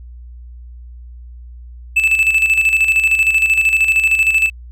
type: tone with tremolo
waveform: triangle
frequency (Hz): 2630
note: E7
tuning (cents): -5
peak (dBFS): -7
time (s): 1.96-4.5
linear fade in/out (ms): 10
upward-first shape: square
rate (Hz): 13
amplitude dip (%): 55
effects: added 60 Hz sine -32 dBFS peak until 4.71 s